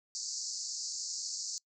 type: band-pass noise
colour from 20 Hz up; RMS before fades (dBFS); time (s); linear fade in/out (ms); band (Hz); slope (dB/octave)
white; -39; 0.15-1.58; 0; 4400 to 7400; 96
effects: noise-tail reverb RT60 0.1 s tail -24 dB re dry